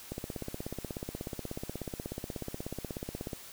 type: click train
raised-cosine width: 2 ms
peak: -23 dBFS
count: 54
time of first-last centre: 0.12-3.332 s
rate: 16.5 Hz
effects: white hiss -49 dBFS RMS until 3.52 s